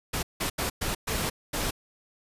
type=noise bursts at uneven times; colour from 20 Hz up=pink; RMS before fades=-29 dBFS; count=6; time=0.13-0.23 / 0.4-0.5 / 0.58-0.7 / 0.81-0.95 / 1.07-1.3 / 1.53-1.71 s; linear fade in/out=10 ms; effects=resampled to 32000 Hz